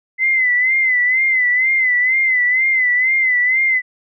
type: tone with vibrato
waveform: sine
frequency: 2036 Hz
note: C7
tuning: 48 cents flat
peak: -12 dBFS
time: 0.18-3.82 s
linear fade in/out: 50 ms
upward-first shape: sine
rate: 2.1 Hz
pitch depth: 69 cents each way
effects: none